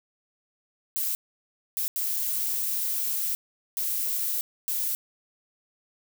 violet noise bursts at uneven times, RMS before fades -28 dBFS, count 5, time 0.96-1.15 / 1.77-1.88 / 1.96-3.35 / 3.77-4.41 / 4.68-4.95 s, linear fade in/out 0 ms, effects none

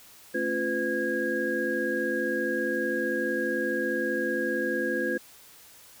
sine tone cluster, 221.3 / 272.4 / 347.6 / 505 / 1641 Hz, A3 / C#4 / F4 / B4 / G#6, +10 / -30 / -8 / +39 / -21 cents, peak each -35 / -34 / -31 / -31 / -30 dBFS, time 0.34-5.18 s, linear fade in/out 10 ms, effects white hiss -52 dBFS RMS until 6 s

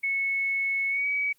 sine tone with pitch glide, 2200 to 2272 Hz, C#7 to C#7, -14 to +42 cents, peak -24 dBFS, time 0.03-1.33 s, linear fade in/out 10 ms, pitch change +56 cents, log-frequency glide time 0.89-1.07 s, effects white hiss -66 dBFS RMS until 1.38 s + Opus 24 kbps

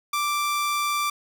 sawtooth tone, 1174.7 Hz, D6, in tune, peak -19 dBFS, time 0.13-1.1 s, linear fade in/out 5 ms, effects none

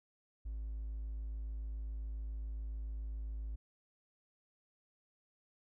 triangle tone with hard clipping, 53.6 Hz, A1, 45 cents flat, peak -39 dBFS, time 0.45-3.56 s, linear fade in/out 10 ms, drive 4 dB, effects none

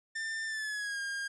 45% pulse tone with pitch glide, 1791 to 1614.1 Hz, A6 to G#6, +30 to -50 cents, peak -34 dBFS, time 0.15-1.28 s, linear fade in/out 10 ms, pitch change -180 cents, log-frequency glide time 0.46-1 s, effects resampled to 22050 Hz

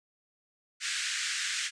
pink band-pass noise, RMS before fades -33 dBFS, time 0.8-1.71 s, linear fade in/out 50 ms, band 1500 to 8500 Hz, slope 48 dB/octave, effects none

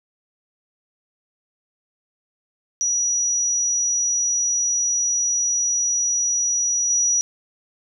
sine tone with level steps, 5830 Hz, F#8, 26 cents flat, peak -18 / -16 dBFS, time 2.81-7.21 s, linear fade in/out 0 ms, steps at 6.9 s, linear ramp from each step 2 ms, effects none

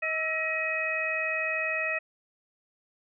harmonic tone with a mistuned harmonic, 633 Hz, D#5, 30 cents sharp, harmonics 1 / 2 / 3 / 4, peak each -34 / -38 / -31 / -30 dBFS, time 0.02-1.99 s, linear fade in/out 10 ms, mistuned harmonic 2, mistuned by +70 cents, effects none

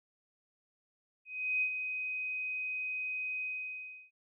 sine tone with ADSR envelope, 2512 Hz, D#7, 16 cents sharp, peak -27 dBFS, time 1.25-4.11 s, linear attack 370 ms, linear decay 77 ms, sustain -7 dB, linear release 680 ms, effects none

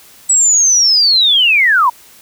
sine linear sweep, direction down, 7902 to 909 Hz, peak -7 dBFS, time 0.29-1.9 s, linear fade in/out 10 ms, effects white hiss -42 dBFS RMS until 2.21 s

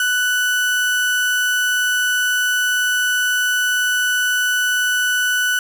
35% pulse tone, 1487 Hz, F#6, 8 cents sharp, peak -14 dBFS, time 0-5.59 s, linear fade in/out 2 ms, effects none

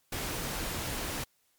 pink noise, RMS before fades -35 dBFS, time 0.12-1.24 s, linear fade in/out 5 ms, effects white hiss -71 dBFS RMS until 1.58 s + MP3 96 kbps

